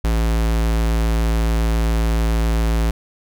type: tone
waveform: square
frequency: 55.8 Hz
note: A1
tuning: 25 cents sharp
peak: -16 dBFS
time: 0.04-2.91 s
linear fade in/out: 5 ms
effects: none